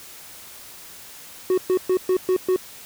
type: tone bursts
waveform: triangle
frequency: 370 Hz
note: F#4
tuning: in tune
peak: -14 dBFS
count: 6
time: 1.5-2.562 s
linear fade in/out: 2 ms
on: 77 ms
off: 120 ms
effects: white hiss -42 dBFS RMS until 2.85 s